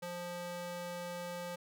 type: tone with high-pass filter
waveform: square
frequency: 175.6 Hz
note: F3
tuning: 10 cents sharp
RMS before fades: -42 dBFS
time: 0.02-1.56 s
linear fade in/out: 10 ms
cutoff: 370 Hz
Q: 1.4
effects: none